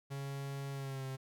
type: tone with pitch glide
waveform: 45% pulse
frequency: 138.59 to 132.94 Hz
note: C#3 to C3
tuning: 0 to +28 cents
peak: -39 dBFS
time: 0.1-1.17 s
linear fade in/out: 20 ms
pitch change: -72 cents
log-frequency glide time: 0.72-1.05 s
effects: none